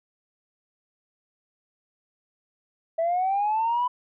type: linear sweep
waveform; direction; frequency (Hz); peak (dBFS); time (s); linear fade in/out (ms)
sine; up; 649 to 1000; -20; 2.98-3.88; 10
effects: tanh soft clip ceiling -18 dBFS